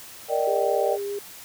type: chord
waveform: sine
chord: Eb major seventh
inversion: second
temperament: just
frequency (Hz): 466.7 / 583.4 / 622.3 / 777.8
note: Bb4 / D5 / Eb5 / G5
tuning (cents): +2 / -12 / 0 / -14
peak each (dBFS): -26 / -25 / -27 / -27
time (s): 0.28-0.98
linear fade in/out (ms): 50
type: tone with vibrato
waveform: sine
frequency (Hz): 404.2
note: G#4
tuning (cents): -47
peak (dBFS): -27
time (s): 0.47-1.19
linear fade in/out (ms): 5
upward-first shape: triangle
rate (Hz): 4.8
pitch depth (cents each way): 11
effects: white hiss -43 dBFS RMS until 1.44 s